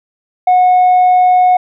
triangle tone with tanh clipping, 730 Hz, F#5, 24 cents flat, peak -6 dBFS, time 0.47-1.57 s, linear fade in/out 5 ms, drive 6 dB, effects none

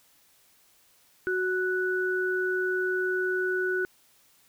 sine tone pair together, 370 / 1480 Hz, F#4 / F#6, 0 / 0 cents, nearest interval 2 octaves, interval 2400 cents, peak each -27 / -28 dBFS, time 1.27-3.85 s, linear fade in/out 0 ms, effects white hiss -62 dBFS RMS until 4.48 s

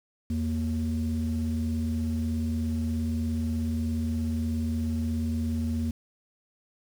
sine tone pair together, 83.3 / 233.1 Hz, E2 / A#3, +19 / 0 cents, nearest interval octave + tritone, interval 1781 cents, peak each -27 dBFS, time 0.3-5.91 s, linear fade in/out 5 ms, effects tanh soft clip ceiling -21 dBFS + 8-bit

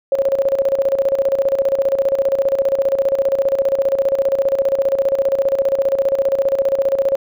sine tone with tremolo, 546 Hz, C#5, 26 cents flat, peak -11 dBFS, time 0.12-7.16 s, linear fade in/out 2 ms, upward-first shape square, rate 15 Hz, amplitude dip 70%, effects none

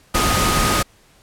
sine tone in noise, 1244.5 Hz, D#6, in tune, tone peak -21 dBFS, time 0.14-0.83 s, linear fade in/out 10 ms, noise pink, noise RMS -18 dBFS, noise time 0.14-0.83 s, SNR -6 dB, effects pink hiss -53 dBFS RMS until 1.22 s + low-pass 12000 Hz 12 dB/octave

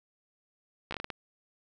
slowing click train, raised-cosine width 0.3 ms, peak -19 dBFS, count 7, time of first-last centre 0.91-1.102 s, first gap 14 ms, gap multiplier 1.33, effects none

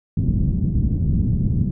white low-pass noise, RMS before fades -19 dBFS, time 0.17-1.71 s, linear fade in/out 5 ms, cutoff 190 Hz, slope 24 dB/octave, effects none

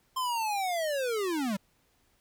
square linear sweep, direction down, 1051 to 185.7 Hz, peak -29 dBFS, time 0.16-1.57 s, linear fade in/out 10 ms, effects pink hiss -69 dBFS RMS until 2.2 s

